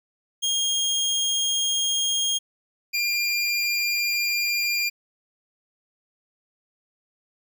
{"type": "tone pair in turn", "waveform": "25% pulse", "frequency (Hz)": [3243, 2398], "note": ["G#7", "D7"], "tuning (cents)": [-42, 36], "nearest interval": "perfect fourth", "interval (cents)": 522, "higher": "first", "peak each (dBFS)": -18, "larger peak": "neither", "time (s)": [[0.42, 2.39], [2.93, 4.9]], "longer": "neither", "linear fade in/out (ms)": 20, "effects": []}